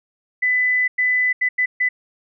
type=tone bursts at uneven times; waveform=sine; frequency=2000 Hz; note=B6; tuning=21 cents sharp; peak=-15 dBFS; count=5; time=0.42-0.88 / 0.98-1.33 / 1.41-1.49 / 1.58-1.66 / 1.8-1.89 s; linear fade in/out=10 ms; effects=none